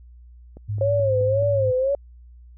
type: click train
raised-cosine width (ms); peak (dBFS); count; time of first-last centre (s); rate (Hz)
2; -28; 5; 0.57-1.425; 4.68
type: tone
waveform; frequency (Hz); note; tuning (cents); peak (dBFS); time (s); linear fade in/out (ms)
sine; 104.1; G#2; +5; -23; 0.68-1.72; 20
type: tone with vibrato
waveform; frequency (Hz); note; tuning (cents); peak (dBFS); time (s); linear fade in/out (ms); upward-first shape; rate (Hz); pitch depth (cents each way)
sine; 540; C#5; -45; -18; 0.81-1.95; 2; sine; 1.9; 110
effects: added 60 Hz sine -43 dBFS peak until 2.57 s